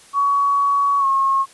sine tone with pitch glide, 1125 to 1084.2 Hz, C#6 to C#6, +25 to -39 cents, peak -14 dBFS, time 0.13-1.46 s, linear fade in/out 50 ms, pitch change -64 cents, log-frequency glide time 0.99-1.06 s, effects white hiss -47 dBFS RMS until 1.53 s + resampled to 24000 Hz

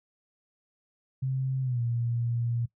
sine tone with pitch glide, 131.9 to 118.19 Hz, C3 to A#2, +14 to +24 cents, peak -26 dBFS, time 1.22-2.66 s, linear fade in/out 10 ms, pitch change -190 cents, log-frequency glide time 1.62-1.81 s, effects noise-tail reverb RT60 0.1 s tail -19 dB re dry

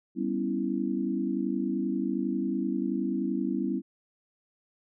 sine chord, C# half-diminished seventh, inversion second, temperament equal, 196 / 246.9 / 277.2 / 329.6 Hz, G3 / B3 / C#4 / E4, 0 / 0 / 0 / 0 cents, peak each -32 dBFS, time 0.15-3.82 s, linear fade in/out 50 ms, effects none

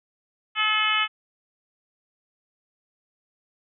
harmonic tone, 430 Hz, A4, 40 cents flat, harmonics 2 / 3 / 4 / 5 / 6 / 7 / 8, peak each -35 / -25 / -30 / -27 / -27 / -25 / -36 dBFS, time 0.55-1.08 s, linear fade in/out 50 ms, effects none

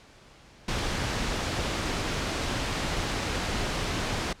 pink noise, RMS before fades -29 dBFS, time 0.68-4.33 s, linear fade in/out 5 ms, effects pink hiss -53 dBFS RMS until 4.4 s + low-pass 6000 Hz 12 dB/octave

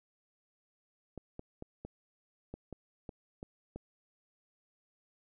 clicks, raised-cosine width 2 ms, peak -29 dBFS, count 9, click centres 1.177 / 1.394 / 1.624 / 1.85 / 2.54 / 2.727 / 3.092 / 3.429 / 3.76 s, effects none

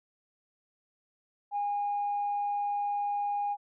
sine tone, 817 Hz, G#5, 29 cents flat, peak -27 dBFS, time 1.51-3.57 s, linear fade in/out 50 ms, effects tanh soft clip ceiling -24 dBFS

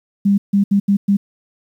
sine tone bursts at uneven times, 200 Hz, G3, 35 cents sharp, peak -10 dBFS, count 5, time 0.25-0.38 / 0.53-0.64 / 0.71-0.8 / 0.88-0.97 / 1.08-1.17 s, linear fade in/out 10 ms, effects 8-bit

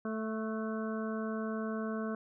harmonic tone with a mistuned harmonic, 220 Hz, A3, in tune, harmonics 1 / 2 / 3 / 5 / 6 / 7, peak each -35 / -40 / -43 / -45 / -48 / -47 dBFS, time 0.05-2.15 s, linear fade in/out 2 ms, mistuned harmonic 7, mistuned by -32 cents, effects none

